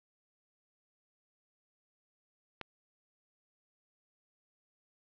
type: click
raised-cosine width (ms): 0.3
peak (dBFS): -23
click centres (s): 2.613
effects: low-pass 5000 Hz 12 dB/octave